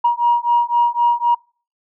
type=beating tone pair; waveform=sine; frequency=950 / 953.9 Hz; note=A#5 / A#5; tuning=+33 / +40 cents; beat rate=3.9 Hz; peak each=-15 dBFS; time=0.04-1.35 s; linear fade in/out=10 ms; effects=noise-tail reverb RT60 0.4 s tail -26 dB re dry + tanh soft clip ceiling -6 dBFS